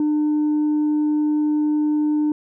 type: tone with tanh clipping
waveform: sine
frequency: 300.9 Hz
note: D4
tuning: 42 cents sharp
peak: -17 dBFS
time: 0-2.32 s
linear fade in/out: 2 ms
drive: 1 dB
effects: none